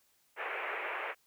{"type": "band-pass noise", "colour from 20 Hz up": "white", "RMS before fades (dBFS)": -38, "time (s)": [0.36, 1.15], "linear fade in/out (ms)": 50, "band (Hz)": [380, 2500], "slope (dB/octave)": 48, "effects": ["white hiss -71 dBFS RMS until 1.26 s"]}